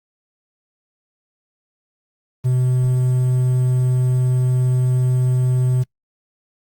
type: tone with quantisation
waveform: triangle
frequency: 126.7 Hz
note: B2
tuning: 45 cents sharp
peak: -12 dBFS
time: 2.44-5.84 s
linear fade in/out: 20 ms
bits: 7
effects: noise-tail reverb RT60 0.1 s tail -24 dB re dry + Opus 32 kbps